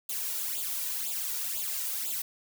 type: noise with flanger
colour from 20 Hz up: blue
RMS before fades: -33 dBFS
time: 0.09-2.22 s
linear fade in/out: 5 ms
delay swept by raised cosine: 0.26 to 2.16 ms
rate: 2 Hz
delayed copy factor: +0.9
effects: none